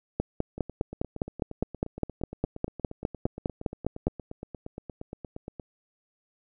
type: two click trains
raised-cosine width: 2 ms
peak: -24 / -12 dBFS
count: 44 / 20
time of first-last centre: 0.58-5.598 / 0.2-4.07 s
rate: 8.57 / 4.91 Hz
effects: none